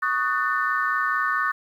sine chord, D# half-diminished seventh, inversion third, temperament just, 1120.1 / 1244.5 / 1493.4 / 1792.1 Hz, C#6 / D#6 / F#6 / A6, +18 / 0 / +16 / +31 cents, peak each -26 dBFS, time 0.02-1.52 s, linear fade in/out 10 ms, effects tanh soft clip ceiling -10 dBFS + 9-bit

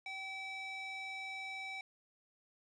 square tone with band-pass filter, 769 Hz, G5, 33 cents flat, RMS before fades -44 dBFS, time 0.06-1.81 s, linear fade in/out 2 ms, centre 2600 Hz, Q 2.2, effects resampled to 22050 Hz + 12-bit

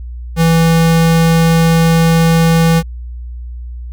square tone, 164.81 Hz, E3, in tune, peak -8 dBFS, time 0.36-2.83 s, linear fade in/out 50 ms, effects added 60 Hz sine -23 dBFS peak until 3.92 s

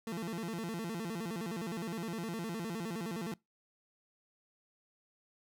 30% pulse tone with vibrato, 196 Hz, G3, in tune, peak -34 dBFS, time 0.07-3.34 s, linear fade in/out 2 ms, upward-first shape square, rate 9.7 Hz, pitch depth 240 cents each way, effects noise-tail reverb RT60 0.2 s tail -24 dB re dry

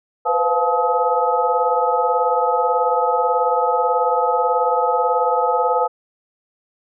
sine tone cluster, 493.7 / 512 / 700 / 862 / 1269 Hz, B4 / C5 / F5 / A5 / D#6, -1 / -38 / +4 / -36 / +34 cents, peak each -22 / -22 / -23 / -19 / -22 dBFS, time 0.25-5.88 s, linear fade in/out 20 ms, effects none

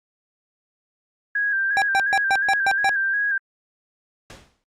sine tone with vibrato, 1615 Hz, G#6, 49 cents flat, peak -19 dBFS, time 1.35-3.38 s, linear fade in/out 5 ms, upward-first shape square, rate 2.8 Hz, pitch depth 41 cents each way
square tone bursts, 784 Hz, G5, in tune, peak -18 dBFS, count 7, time 1.77-2.893 s, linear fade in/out 0 ms, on 49 ms, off 130 ms
pink noise with exponential decay, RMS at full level -37 dBFS, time 4.3-4.64 s, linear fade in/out 1 ms, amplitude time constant 72 ms
effects low-pass 7000 Hz 12 dB/octave + Opus 48 kbps

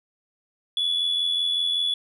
sine tone with amplitude modulation, 3417 Hz, G#7, 49 cents sharp, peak -17 dBFS, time 0.77-1.94 s, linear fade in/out 2 ms, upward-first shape sine, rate 85.3 Hz, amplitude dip 55%, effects tanh soft clip ceiling -18 dBFS

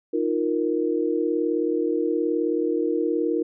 sine chord, Eb suspended second, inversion none, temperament just, 311.1 / 350 / 466.7 Hz, Eb4 / F4 / Bb4, 0 / +4 / +2 cents, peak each -25 dBFS, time 0.13-3.43 s, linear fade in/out 10 ms, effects none

